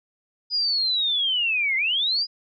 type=linear two-way sweep; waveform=sine; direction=down then up; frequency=4978 to 2045 to 4978 Hz; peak=-20 dBFS; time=0.5-2.27 s; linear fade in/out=50 ms; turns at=1.76 s; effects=none